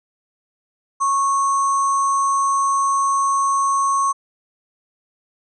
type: tone with sample-and-hold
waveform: sine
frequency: 1100 Hz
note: C#6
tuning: 14 cents flat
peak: -15 dBFS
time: 1-4.13 s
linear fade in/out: 20 ms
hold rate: 7350 Hz
effects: resampled to 22050 Hz